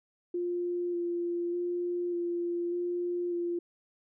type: tone with vibrato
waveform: sine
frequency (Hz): 348.8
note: F4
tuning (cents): -2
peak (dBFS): -29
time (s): 0.34-3.59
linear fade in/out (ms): 5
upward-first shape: square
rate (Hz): 0.84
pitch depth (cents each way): 13
effects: none